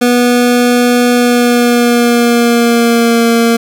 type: tone with pitch glide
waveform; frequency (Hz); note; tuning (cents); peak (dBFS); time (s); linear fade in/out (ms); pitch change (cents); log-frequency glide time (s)
25% pulse; 243.9 to 231.9; B3 to A#3; -21 to -9; -3; 0.01-3.57; 10; -88; 1.11-3.26
effects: none